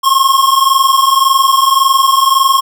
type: tone pair together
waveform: square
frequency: 1067.2 / 1089 Hz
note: C6 / C#6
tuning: +34 / -31 cents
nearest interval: unison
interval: 35 cents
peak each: -11 dBFS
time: 0.03-2.61 s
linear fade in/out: 20 ms
effects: none